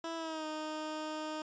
15% pulse tone with pitch glide, 329.6 to 309.3 Hz, E4 to D#4, 0 to -10 cents, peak -31 dBFS, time 0.04-1.42 s, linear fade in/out 2 ms, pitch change -110 cents, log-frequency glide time 0.16-0.46 s, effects resampled to 16000 Hz

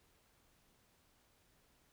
silence, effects pink hiss -72 dBFS RMS until 1.92 s

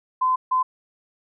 sine tone bursts at uneven times, 1025 Hz, C6, 36 cents flat, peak -17 dBFS, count 2, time 0.21-0.36 / 0.51-0.63 s, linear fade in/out 10 ms, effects none

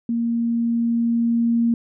sine tone with level ramp, 233.1 Hz, A#3, in tune, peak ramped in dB -19 to -15 dBFS, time 0.09-1.74 s, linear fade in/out 2 ms, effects none

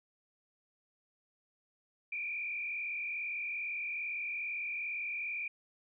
sine tone with frequency modulation, 2393 Hz, D7, 32 cents sharp, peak -35 dBFS, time 2.12-5.48 s, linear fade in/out 5 ms, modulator 42.4 Hz, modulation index 1.9, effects none

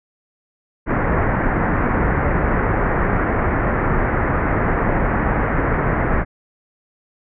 pink low-pass noise, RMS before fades -18 dBFS, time 0.86-6.25 s, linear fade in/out 50 ms, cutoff 2000 Hz, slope 48 dB/octave, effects none

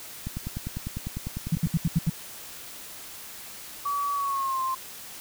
click train, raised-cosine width 5 ms, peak -19 dBFS, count 19, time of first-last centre 0.27-2.07 s, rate 10 Hz
sine tone bursts, 164.81 Hz, E3, in tune, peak -19 dBFS, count 6, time 1.52-2.098 s, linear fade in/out 5 ms, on 33 ms, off 76 ms
sine tone with pitch glide, 1140 to 1051.4 Hz, C#6 to C6, +48 to +8 cents, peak -25 dBFS, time 3.85-4.75 s, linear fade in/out 10 ms, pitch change -140 cents, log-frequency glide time 4.14-4.6 s
effects white hiss -42 dBFS RMS until 5.2 s

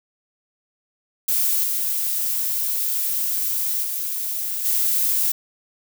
violet noise with level steps, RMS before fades -20 / -23 / -26 / -20 dBFS, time 1.28-5.32 s, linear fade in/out 5 ms, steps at 1.63 / 3.83 / 4.64 s, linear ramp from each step 20 ms, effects none

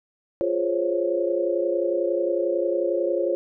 sine chord, Db major seventh, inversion first, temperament equal, 349.2 / 415.3 / 523.3 / 554.4 Hz, F4 / Ab4 / C5 / Db5, 0 / 0 / 0 / 0 cents, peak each -25 / -30 / -27 / -25 dBFS, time 0.41-3.35 s, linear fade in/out 0 ms, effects none

